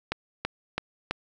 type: click train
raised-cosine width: 0.3 ms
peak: -11 dBFS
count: 4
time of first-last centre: 0.12-1.11 s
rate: 3.03 Hz
effects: none